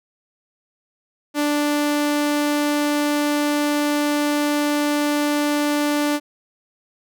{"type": "tone", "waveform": "sawtooth", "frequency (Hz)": 293.7, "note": "D4", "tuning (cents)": 0, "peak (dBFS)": -14, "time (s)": [1.34, 6.2], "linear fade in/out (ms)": 50, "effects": []}